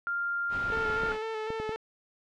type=tone; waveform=sine; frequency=1396.9 Hz; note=F6; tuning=in tune; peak=-28 dBFS; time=0.07-1.12 s; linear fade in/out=0 ms
type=noise; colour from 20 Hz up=pink; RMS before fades=-39 dBFS; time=0.49-1.19 s; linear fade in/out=50 ms
type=clicks; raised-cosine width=2 ms; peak=-24 dBFS; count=7; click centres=0.702 / 0.773 / 0.9 / 1.035 / 1.504 / 1.6 / 1.693 s
type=tone with vibrato; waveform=sawtooth; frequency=440 Hz; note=A4; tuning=in tune; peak=-28 dBFS; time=0.72-1.76 s; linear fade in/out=0 ms; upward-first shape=square; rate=4 Hz; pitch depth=23 cents each way
effects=low-pass 3000 Hz 12 dB/octave